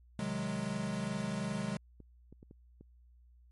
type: chord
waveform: square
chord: Ab dominant seventh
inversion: first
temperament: equal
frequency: 130.81 / 155.56 / 185 / 207.7 Hz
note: C3 / Eb3 / Gb3 / Ab3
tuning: 0 / 0 / 0 / 0 cents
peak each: -43 / -43 / -40 / -38 dBFS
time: 0.19-1.77 s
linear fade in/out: 2 ms
type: clicks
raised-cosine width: 3 ms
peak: -39 dBFS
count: 5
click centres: 2.003 / 2.326 / 2.429 / 2.511 / 2.81 s
effects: added 60 Hz sine -58 dBFS peak until 3.51 s + MP3 48 kbps